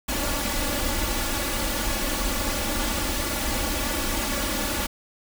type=noise with comb filter; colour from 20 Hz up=pink; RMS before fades=-26 dBFS; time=0.08-4.87 s; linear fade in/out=10 ms; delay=3.5 ms; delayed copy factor=+1; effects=none